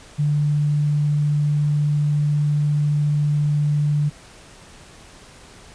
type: tone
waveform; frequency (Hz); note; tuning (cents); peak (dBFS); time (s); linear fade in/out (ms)
sine; 147.6; D3; +9; -16; 0.18-4.1; 20
effects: pink hiss -45 dBFS RMS until 5.74 s + resampled to 22050 Hz